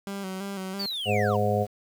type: tone with vibrato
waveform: sawtooth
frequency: 193.3 Hz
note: G3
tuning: 24 cents flat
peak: -28 dBFS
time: 0.07-0.86 s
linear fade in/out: 0 ms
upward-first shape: square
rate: 3 Hz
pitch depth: 43 cents each way
type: linear sweep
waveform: triangle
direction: down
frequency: 4716 to 855 Hz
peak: -28 dBFS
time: 0.79-1.37 s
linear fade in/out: 10 ms
type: harmonic tone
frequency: 103.83 Hz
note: G#2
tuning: in tune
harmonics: 1 / 2 / 4 / 5 / 6 / 7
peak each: -27 / -30 / -29 / -28 / -31 / -28 dBFS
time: 1.05-1.67 s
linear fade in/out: 50 ms
effects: 8-bit